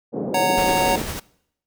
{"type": "band-pass noise", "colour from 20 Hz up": "pink", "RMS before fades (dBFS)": -26, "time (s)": [0.12, 1.05], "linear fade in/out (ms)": 50, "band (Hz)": [180, 580], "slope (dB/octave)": 24}
{"type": "chord", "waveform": "square", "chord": "F# major", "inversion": "second", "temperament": "just", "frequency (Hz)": [555, 740, 925], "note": ["C#5", "F#5", "A#5"], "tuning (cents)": [2, 0, -14], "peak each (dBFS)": -23, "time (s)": [0.34, 0.96], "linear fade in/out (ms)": 5}
{"type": "noise with tremolo", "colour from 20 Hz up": "pink", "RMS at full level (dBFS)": -28, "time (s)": [0.57, 1.2], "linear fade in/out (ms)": 10, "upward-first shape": "triangle", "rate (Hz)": 10, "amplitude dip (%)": 35}
{"effects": ["noise-tail reverb RT60 0.7 s tail -22 dB re dry"]}